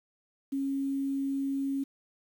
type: tone with quantisation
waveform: sine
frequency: 273.9 Hz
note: C#4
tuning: 21 cents flat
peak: -28 dBFS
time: 0.52-1.84 s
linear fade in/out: 10 ms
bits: 9
effects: none